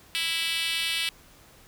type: tone with high-pass filter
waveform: 5% pulse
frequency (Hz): 329.3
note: E4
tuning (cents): -2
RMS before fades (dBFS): -28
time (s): 0.15-1.09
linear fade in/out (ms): 0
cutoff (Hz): 2800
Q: 1.9
effects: pink hiss -54 dBFS RMS until 1.67 s